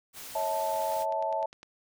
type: noise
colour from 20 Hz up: white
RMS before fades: -43 dBFS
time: 0.13-1.06 s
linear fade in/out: 50 ms
type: chord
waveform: sine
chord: A major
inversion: first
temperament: equal with one note detuned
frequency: 554.4 / 646.8 / 880 Hz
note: C#5 / E5 / A5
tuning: 0 / -33 / 0 cents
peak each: -35 / -31 / -30 dBFS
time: 0.35-1.46 s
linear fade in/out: 5 ms
type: click train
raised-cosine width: 0.2 ms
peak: -30 dBFS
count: 9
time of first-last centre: 0.82-1.631 s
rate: 9.87 Hz
effects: none